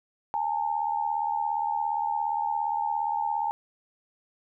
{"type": "tone pair together", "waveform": "sine", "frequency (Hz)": [827, 904.3], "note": ["G#5", "A5"], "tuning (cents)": [-8, 47], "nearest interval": "major second", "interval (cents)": 155, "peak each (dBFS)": -28, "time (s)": [0.34, 3.51], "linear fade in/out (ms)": 0, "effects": []}